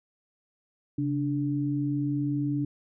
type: tone pair together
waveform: sine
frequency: 136.62 / 291.5 Hz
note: C#3 / D4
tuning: -25 / -13 cents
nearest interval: octave + minor second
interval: 1312 cents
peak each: -29 / -27 dBFS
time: 0.98-2.65 s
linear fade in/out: 5 ms
effects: none